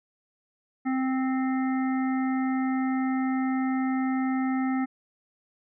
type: harmonic tone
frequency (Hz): 261.6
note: C4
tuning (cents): 0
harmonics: 1 / 3 / 5 / 7 / 8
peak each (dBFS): -24 / -34 / -38 / -41 / -42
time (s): 0.85-4.86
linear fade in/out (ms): 20
effects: none